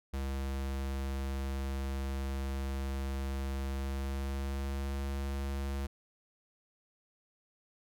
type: tone with pitch glide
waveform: square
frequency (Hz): 67.7 to 68.76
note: C#2 to C#2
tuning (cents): -40 to -13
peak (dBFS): -34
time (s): 0.13-5.87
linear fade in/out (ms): 10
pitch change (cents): +27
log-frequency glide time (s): 3.68-4.95
effects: none